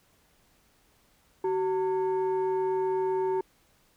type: tone pair together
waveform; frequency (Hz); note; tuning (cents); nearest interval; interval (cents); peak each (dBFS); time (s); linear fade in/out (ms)
sine; 378.2 / 903.9; F#4 / A5; +38 / +46; octave + minor third; 1508; -24 / -30; 1.44-3.41; 5
effects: tanh soft clip ceiling -21 dBFS + pink hiss -65 dBFS RMS until 3.96 s